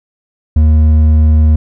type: tone with hard clipping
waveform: sine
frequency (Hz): 77.3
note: D#2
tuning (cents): -11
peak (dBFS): -6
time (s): 0.56-1.56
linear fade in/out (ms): 5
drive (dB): 5
effects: none